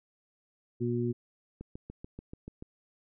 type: harmonic tone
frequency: 120 Hz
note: B2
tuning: 49 cents flat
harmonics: 1 / 2 / 3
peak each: -32 / -32 / -32 dBFS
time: 0.8-1.13 s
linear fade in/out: 20 ms
type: click train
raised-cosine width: 3 ms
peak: -29 dBFS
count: 8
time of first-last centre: 1.61-2.624 s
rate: 6.9 Hz
effects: none